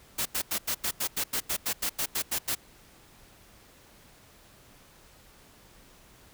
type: noise bursts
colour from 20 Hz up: white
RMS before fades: -29 dBFS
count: 15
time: 0.18-2.552 s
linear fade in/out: 10 ms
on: 76 ms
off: 88 ms
effects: pink hiss -56 dBFS RMS until 6.33 s